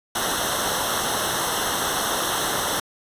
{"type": "noise with comb filter", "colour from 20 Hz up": "pink", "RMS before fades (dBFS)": -24, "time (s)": [0.15, 2.8], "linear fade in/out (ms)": 5, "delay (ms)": 0.42, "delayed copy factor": -0.9, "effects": ["resampled to 32000 Hz"]}